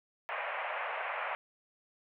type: band-pass noise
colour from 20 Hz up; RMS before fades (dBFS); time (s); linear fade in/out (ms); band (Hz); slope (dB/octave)
pink; -37; 0.29-1.35; 0; 560 to 2600; 48
effects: none